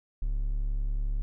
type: tone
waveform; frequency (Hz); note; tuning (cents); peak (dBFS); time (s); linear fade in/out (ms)
triangle; 35.59; C#1; +46; -24; 0.22-1.22; 0
effects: none